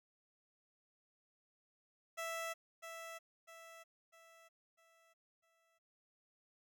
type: tone with echo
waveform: 15% pulse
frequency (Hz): 660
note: E5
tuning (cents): +2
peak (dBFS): -34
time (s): 2.17-2.54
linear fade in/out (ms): 20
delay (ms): 650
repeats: 5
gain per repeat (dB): -7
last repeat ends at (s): 5.79
effects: none